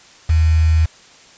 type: tone with quantisation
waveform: sine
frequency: 79.9 Hz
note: D#2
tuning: 47 cents sharp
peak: -10 dBFS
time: 0.29-0.86 s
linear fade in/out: 10 ms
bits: 5
effects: white hiss -45 dBFS RMS until 1.37 s + resampled to 16000 Hz